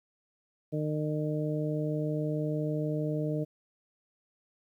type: harmonic tone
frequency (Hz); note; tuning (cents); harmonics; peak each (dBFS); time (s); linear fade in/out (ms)
152.2; D#3; -38; 1 / 2 / 3 / 4; -31 / -34 / -36 / -37; 0.72-3.45; 20
effects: 11-bit